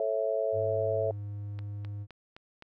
sine chord, A major, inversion none, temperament just, 440 / 550 / 660 Hz, A4 / C#5 / E5, 0 / -14 / +2 cents, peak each -32 / -31 / -30 dBFS, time 0-1.11 s, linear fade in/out 2 ms
triangle tone, 102.3 Hz, G#2, 26 cents flat, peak -33 dBFS, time 0.52-2.07 s, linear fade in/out 50 ms
click train, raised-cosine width 0.3 ms, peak -31 dBFS, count 5, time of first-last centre 1.59-2.624 s, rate 3.87 Hz
effects none

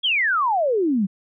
sine exponential sweep, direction down, 3396 to 181.4 Hz, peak -17 dBFS, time 0.03-1.07 s, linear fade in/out 20 ms, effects none

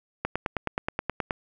click train, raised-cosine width 0.5 ms, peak -11 dBFS, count 11, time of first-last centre 0.25-1.308 s, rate 9.45 Hz, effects none

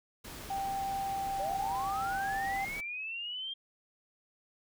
pink noise, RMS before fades -45 dBFS, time 0.24-2.81 s, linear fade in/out 10 ms
sine tone, 784 Hz, G5, in tune, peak -32 dBFS, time 0.5-2.65 s, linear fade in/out 5 ms
sine linear sweep, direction up, 547 to 3217 Hz, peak -36 dBFS, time 1.39-3.54 s, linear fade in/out 10 ms
effects none

